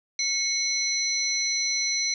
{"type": "tone cluster", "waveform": "sine", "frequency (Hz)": [2182, 4101, 5920], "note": ["C#7", "C8", "F#8"], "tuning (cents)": [-28, -36, 0], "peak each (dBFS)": [-30, -27, -27], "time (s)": [0.19, 2.14], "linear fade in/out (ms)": 2, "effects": []}